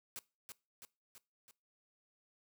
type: noise with echo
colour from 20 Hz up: white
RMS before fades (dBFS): -45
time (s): 0.16-0.19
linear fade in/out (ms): 0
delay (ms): 330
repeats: 4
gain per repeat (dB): -4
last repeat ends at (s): 1.51
effects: noise-tail reverb RT60 0.3 s tail -22 dB re dry + high-pass 80 Hz 12 dB/octave